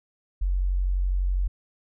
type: tone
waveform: sine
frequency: 46 Hz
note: F#1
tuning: 9 cents flat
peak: -21 dBFS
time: 0.41-1.48 s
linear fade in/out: 10 ms
effects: none